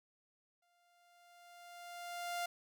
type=tone with exponential growth; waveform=sawtooth; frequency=698.5 Hz; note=F5; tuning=in tune; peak=-32 dBFS; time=0.62-2.46 s; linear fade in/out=5 ms; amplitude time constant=400 ms; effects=none